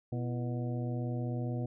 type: harmonic tone with a mistuned harmonic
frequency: 122.3 Hz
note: B2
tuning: 16 cents flat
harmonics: 1 / 2 / 3 / 4 / 5 / 6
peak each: -33 / -39 / -43 / -45 / -47 / -49 dBFS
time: 0.12-1.66 s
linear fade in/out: 5 ms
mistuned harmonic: 3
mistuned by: -130 cents
effects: none